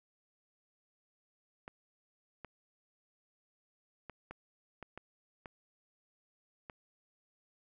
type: clicks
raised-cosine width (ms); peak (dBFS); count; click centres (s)
0.5; -30; 8; 1.679 / 2.447 / 4.097 / 4.31 / 4.827 / 4.976 / 5.458 / 6.698
effects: none